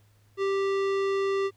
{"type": "tone with tanh clipping", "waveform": "sine", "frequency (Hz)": 392, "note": "G4", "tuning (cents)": 0, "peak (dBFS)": -26, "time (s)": [0.37, 1.51], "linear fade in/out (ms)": 50, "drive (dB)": 18, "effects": ["added 104 Hz sine -59 dBFS peak until 1.56 s", "pink hiss -67 dBFS RMS until 1.56 s"]}